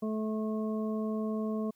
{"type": "harmonic tone", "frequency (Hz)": 217.1, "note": "A3", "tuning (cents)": -23, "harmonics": [1, 2, 3, 5], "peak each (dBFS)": [-31, -37, -41, -45], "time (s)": [0.02, 1.71], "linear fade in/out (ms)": 10, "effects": ["white hiss -73 dBFS RMS until 1.75 s"]}